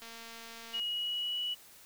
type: click train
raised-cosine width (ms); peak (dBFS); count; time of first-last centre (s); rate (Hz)
0.2; -31; 179; 0.02-0.797; 229
type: tone with pitch glide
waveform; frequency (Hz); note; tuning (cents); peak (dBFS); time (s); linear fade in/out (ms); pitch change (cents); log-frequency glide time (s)
sine; 2897 to 2941; F#7 to F#7; -37 to -11; -32; 0.73-1.55; 20; +26; 0.86-1.4
effects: white hiss -56 dBFS RMS until 1.85 s